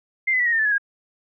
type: tone with pitch steps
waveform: sine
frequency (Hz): 2093 / 2019 / 1948.3 / 1879.8 / 1813.7 / 1749.9 / 1688.3 / 1628.9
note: C7 / B6 / B6 / A#6 / A#6 / A6 / G#6 / G#6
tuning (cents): 0 / +38 / -24 / +14 / -48 / -10 / +28 / -34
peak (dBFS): -17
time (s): 0.27-0.782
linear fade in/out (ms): 10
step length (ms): 64
effects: none